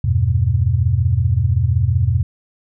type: chord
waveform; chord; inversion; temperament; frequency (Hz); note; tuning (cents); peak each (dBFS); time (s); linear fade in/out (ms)
sine; E minor; none; equal; 82.41 / 98 / 123.47; E2 / G2 / B2; 0 / 0 / 0; -18 / -17 / -17; 0.04-2.23; 5
effects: none